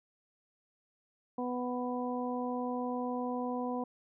harmonic tone, 247.9 Hz, B3, 7 cents sharp, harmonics 1 / 2 / 3 / 4, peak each -35 / -38 / -40 / -41 dBFS, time 1.38-3.84 s, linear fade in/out 5 ms, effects none

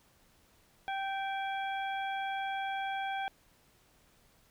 harmonic tone with a mistuned harmonic, 780 Hz, G5, 9 cents flat, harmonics 1 / 2 / 3 / 4, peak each -34 / -40 / -44 / -46 dBFS, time 0.88-3.28 s, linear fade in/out 0 ms, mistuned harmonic 4, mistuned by +99 cents, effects pink hiss -66 dBFS RMS until 4.5 s

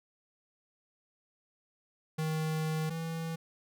square tone pair in turn, 157.3 / 163.8 Hz, D#3 / E3, +19 / -11 cents, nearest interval minor second, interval 70 cents, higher second, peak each -31 / -35 dBFS, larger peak first, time 2.18-2.9 / 2.9-3.36 s, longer first, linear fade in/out 10 ms, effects none

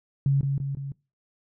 sine tone with echo, 138.4 Hz, C#3, 2 cents flat, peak -18 dBFS, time 0.26-0.41 s, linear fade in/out 2 ms, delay 170 ms, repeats 3, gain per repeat -4 dB, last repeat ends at 0.92 s, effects noise-tail reverb RT60 0.3 s tail -23 dB re dry

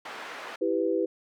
white band-pass noise, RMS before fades -40 dBFS, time 0.05-0.56 s, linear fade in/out 5 ms, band 430 to 1800 Hz, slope 12 dB/octave
sine chord, E minor, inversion none, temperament equal with one note detuned, 329.6 / 392 / 497.3 Hz, E4 / G4 / B4, 0 / 0 / +12 cents, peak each -28 dBFS, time 0.61-1.06 s, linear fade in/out 10 ms
effects none

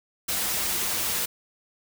white noise with comb filter, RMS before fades -27 dBFS, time 0.28-1.26 s, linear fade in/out 10 ms, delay 7.2 ms, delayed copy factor -0.55, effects none

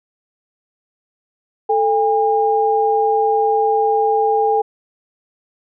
sine tone pair together, 440 / 809.8 Hz, A4 / G#5, 0 / -44 cents, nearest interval major seventh, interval 1056 cents, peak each -16 / -15 dBFS, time 1.69-4.62 s, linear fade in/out 10 ms, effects none

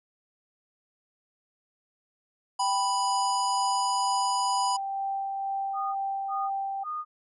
harmonic tone, 987.8 Hz, B5, in tune, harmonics 1 / 3 / 5 / 7 / 9 / 10, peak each -26 / -40 / -34 / -37 / -46 / -42 dBFS, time 2.59-4.77 s, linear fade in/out 10 ms
sine tone with tremolo, 784 Hz, G5, in tune, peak -27 dBFS, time 2.59-6.84 s, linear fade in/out 10 ms, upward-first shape sine, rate 2.1 Hz, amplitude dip 25%
sine tone bursts, 1228 Hz, D#6, 23 cents flat, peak -30 dBFS, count 3, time 5.73-7.05 s, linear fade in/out 50 ms, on 220 ms, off 330 ms
effects none

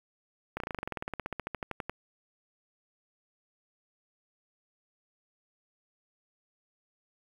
slowing click train, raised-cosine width 0.5 ms, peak -19 dBFS, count 24, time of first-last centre 0.57-1.896 s, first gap 32 ms, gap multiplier 1.05, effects 8-bit

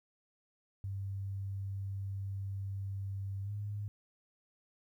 sine tone with pitch glide, 98 to 103.05 Hz, G2 to G#2, 0 to -13 cents, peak -36 dBFS, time 0.84-3.88 s, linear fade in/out 0 ms, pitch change +87 cents, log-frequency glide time 3.43-3.51 s, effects 12-bit

